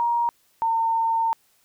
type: tone pair in turn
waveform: sine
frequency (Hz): 943 / 908.2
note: A#5 / A#5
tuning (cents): +20 / -45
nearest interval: minor second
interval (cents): 65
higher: first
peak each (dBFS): -19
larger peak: neither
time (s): 0-0.29 / 0.62-1.33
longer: second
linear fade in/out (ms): 0
effects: white hiss -63 dBFS RMS until 1.64 s